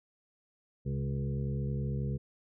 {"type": "harmonic tone with a mistuned harmonic", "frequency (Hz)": 69.3, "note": "C#2", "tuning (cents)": 0, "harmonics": [1, 2, 3, 5, 6, 7], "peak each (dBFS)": [-38, -32, -39, -48, -46, -47], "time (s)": [0.85, 2.18], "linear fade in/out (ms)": 20, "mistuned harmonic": 2, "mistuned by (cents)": -44, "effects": []}